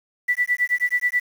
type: tone with tremolo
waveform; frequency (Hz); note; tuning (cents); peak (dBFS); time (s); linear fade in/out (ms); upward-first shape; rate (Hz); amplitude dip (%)
sine; 1968; B6; -7; -15; 0.28-1.2; 10; sine; 9.3; 100
effects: 7-bit